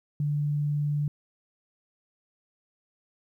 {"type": "tone", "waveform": "sine", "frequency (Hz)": 146.83, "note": "D3", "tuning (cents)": 0, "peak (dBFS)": -24, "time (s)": [0.2, 1.08], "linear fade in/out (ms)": 2, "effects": ["11-bit"]}